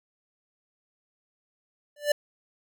square tone with exponential growth, 587.3 Hz, D5, in tune, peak -17 dBFS, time 1.96-2.12 s, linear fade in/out 5 ms, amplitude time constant 33 ms, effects none

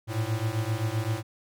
square beating tone pair, 106.8 / 114.5 Hz, G#2 / A#2, +49 / -31 cents, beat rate 7.7 Hz, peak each -30 dBFS, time 0.07-1.23 s, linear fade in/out 50 ms, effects none

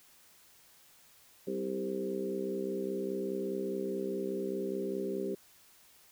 harmonic tone with a mistuned harmonic, 64.9 Hz, C2, 13 cents flat, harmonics 3 / 4 / 5 / 6 / 7 / 8, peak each -40 / -42 / -42 / -35 / -46 / -42 dBFS, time 1.47-5.35 s, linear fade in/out 5 ms, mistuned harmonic 6, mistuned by +19 cents, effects white hiss -61 dBFS RMS until 6.11 s

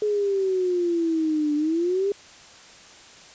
sine exponential two-way sweep, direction down then up, 424.6 to 293.7 to 408.7 Hz, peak -20 dBFS, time 0.02-2.12 s, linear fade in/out 2 ms, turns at 1.55 s, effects white hiss -47 dBFS RMS until 3.34 s + resampled to 16000 Hz

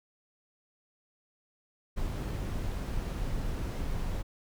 brown noise, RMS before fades -33 dBFS, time 1.96-4.23 s, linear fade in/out 20 ms, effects none

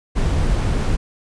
brown noise, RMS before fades -18 dBFS, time 0.15-0.97 s, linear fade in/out 20 ms, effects resampled to 22050 Hz

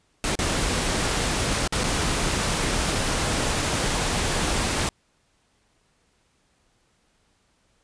pink noise with dropouts, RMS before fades -24 dBFS, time 0.24-4.89 s, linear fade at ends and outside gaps 1 ms, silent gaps 0.354-0.389 / 1.676-1.724 / 1.836-1.84 s, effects pink hiss -66 dBFS RMS until 7.83 s + resampled to 22050 Hz

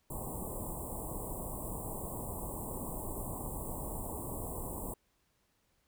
pink band-stop noise, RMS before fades -40 dBFS, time 0.1-4.94 s, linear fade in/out 5 ms, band 1100 to 7700 Hz, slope 96 dB/octave, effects pink hiss -75 dBFS RMS until 5.87 s

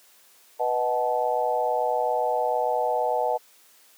sine chord, B dominant seventh, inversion none, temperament equal with one note detuned, 493.9 / 622.3 / 740 / 866.9 Hz, B4 / D#5 / F#5 / A5, 0 / 0 / 0 / -26 cents, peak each -27 dBFS, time 0.59-3.38 s, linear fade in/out 20 ms, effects white hiss -56 dBFS RMS until 3.97 s + high-pass 300 Hz 12 dB/octave

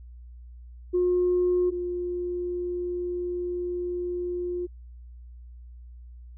sine tone pair in turn, 358.8 / 354.3 Hz, F4 / F4, +47 / +25 cents, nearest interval unison, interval 22 cents, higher first, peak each -19 / -27 dBFS, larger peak first, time 0.93-1.71 / 1.71-4.67 s, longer second, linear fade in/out 20 ms, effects tanh soft clip ceiling -16 dBFS + added 60 Hz sine -42 dBFS peak until 6.37 s

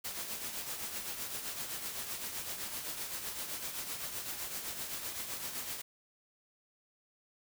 white noise with tremolo, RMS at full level -38 dBFS, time 0.04-5.82 s, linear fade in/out 10 ms, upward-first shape triangle, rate 7.8 Hz, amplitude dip 55%, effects none

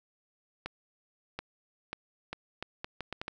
accelerating click train, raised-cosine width 0.3 ms, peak -20 dBFS, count 10, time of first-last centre 0.66-3.281 s, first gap 730 ms, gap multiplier 0.74, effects none

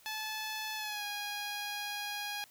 10% pulse tone with pitch glide, 866 to 822.6 Hz, A5 to G#5, -28 to -17 cents, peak -28 dBFS, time 0.06-2.44 s, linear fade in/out 0 ms, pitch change -89 cents, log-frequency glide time 0.76-1.04 s, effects white hiss -61 dBFS RMS until 2.5 s

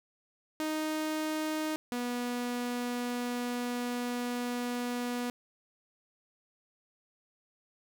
sawtooth tone pair in turn, 310.6 / 243.8 Hz, D#4 / B3, -3 / -22 cents, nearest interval major third, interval 419 cents, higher first, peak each -27 / -28 dBFS, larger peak first, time 0.6-1.76 / 1.92-5.3 s, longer second, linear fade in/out 0 ms, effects none

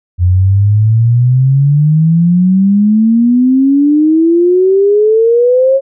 sine exponential sweep, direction up, 87.31 to 548 Hz, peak -5 dBFS, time 0.18-5.81 s, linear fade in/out 50 ms, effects none

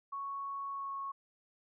sine tone with pitch glide, 1108.7 to 1100.4 Hz, C#6 to C#6, 0 to -13 cents, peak -37 dBFS, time 0.12-1.12 s, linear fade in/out 10 ms, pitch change -13 cents, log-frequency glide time 0.7-0.93 s, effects none

